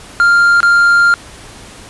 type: tone with dropouts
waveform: triangle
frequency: 1396.9 Hz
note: F6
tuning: in tune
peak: -4 dBFS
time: 0.2-1.14 s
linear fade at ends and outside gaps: 0 ms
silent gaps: 0.604-0.63 s
effects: pink hiss -35 dBFS RMS until 1.89 s + resampled to 24000 Hz